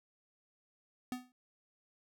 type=tone with exponential decay; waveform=square; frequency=250.6 Hz; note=B3; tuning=25 cents sharp; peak=-34 dBFS; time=1.12-1.32 s; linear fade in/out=1 ms; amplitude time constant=42 ms; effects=none